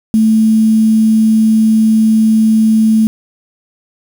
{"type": "tone with quantisation", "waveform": "sine", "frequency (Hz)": 220, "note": "A3", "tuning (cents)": 0, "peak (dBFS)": -6, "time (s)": [0.14, 3.07], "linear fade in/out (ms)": 0, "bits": 5, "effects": []}